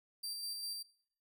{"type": "tone with tremolo", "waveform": "sawtooth", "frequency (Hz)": 4699, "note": "D8", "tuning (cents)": 0, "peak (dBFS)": -36, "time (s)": [0.23, 0.83], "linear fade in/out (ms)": 10, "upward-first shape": "square", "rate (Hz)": 5, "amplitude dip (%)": 30, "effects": ["noise-tail reverb RT60 0.6 s tail -20 dB re dry"]}